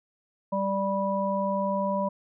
harmonic tone, 196 Hz, G3, in tune, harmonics 1 / 3 / 5, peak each -29 / -28 / -29 dBFS, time 0.52-2.09 s, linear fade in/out 10 ms, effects none

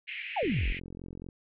white band-pass noise, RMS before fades -39 dBFS, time 0.07-0.8 s, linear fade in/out 20 ms, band 2000 to 2700 Hz, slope 48 dB/octave
sine exponential sweep, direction down, 926 to 30.66 Hz, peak -26 dBFS, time 0.36-0.73 s, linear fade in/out 10 ms
click train, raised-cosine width 3 ms, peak -30 dBFS, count 39, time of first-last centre 0.43-1.288 s, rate 44.3 Hz
effects none

